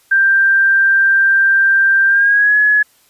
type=tone with pitch glide; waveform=sine; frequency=1580 to 1693.4 Hz; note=G6 to G#6; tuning=+13 to +33 cents; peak=-8 dBFS; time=0.11-2.83 s; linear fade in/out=10 ms; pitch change=+120 cents; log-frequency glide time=2.07-2.57 s; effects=white hiss -53 dBFS RMS until 3.09 s + resampled to 32000 Hz